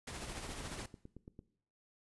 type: noise with tremolo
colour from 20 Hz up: pink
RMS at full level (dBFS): -43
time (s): 0.07-0.86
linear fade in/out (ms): 5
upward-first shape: sine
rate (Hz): 14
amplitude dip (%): 40
type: click train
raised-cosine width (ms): 3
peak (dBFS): -37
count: 10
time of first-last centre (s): 0.38-1.391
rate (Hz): 8.9
effects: noise-tail reverb RT60 0.6 s tail -18 dB re dry + resampled to 24000 Hz